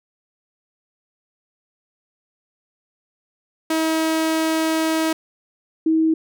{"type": "tone pair in turn", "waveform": ["sawtooth", "sine"], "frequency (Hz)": [320, 320], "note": ["D#4", "D#4"], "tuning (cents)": [49, 49], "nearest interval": "unison", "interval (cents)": 0, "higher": "neither", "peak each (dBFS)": -14, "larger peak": "neither", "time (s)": [[3.7, 5.13], [5.86, 6.14]], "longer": "first", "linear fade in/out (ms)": 5, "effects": []}